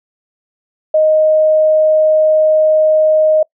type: tone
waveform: sine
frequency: 622.3 Hz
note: D#5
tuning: in tune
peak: -7 dBFS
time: 0.94-3.43 s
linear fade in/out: 5 ms
effects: noise-tail reverb RT60 0.1 s tail -25 dB re dry